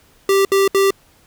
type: tone bursts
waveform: square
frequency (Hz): 391.7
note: G4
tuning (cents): -1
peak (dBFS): -12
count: 3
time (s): 0.29-0.906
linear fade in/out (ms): 2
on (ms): 160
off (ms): 68
effects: pink hiss -53 dBFS RMS until 1.26 s